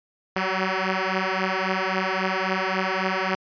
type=beating tone pair; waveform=5% pulse; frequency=187 / 190.7 Hz; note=F#3 / G3; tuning=+19 / -47 cents; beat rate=3.7 Hz; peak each=-14 dBFS; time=0.36-3.35 s; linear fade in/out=2 ms; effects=resampled to 11025 Hz